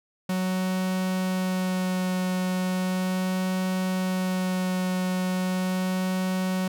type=tone with vibrato; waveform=45% pulse; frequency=185 Hz; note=F#3; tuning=in tune; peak=-24 dBFS; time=0.29-6.68 s; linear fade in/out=5 ms; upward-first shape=sine; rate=0.37 Hz; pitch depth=10 cents each way; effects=none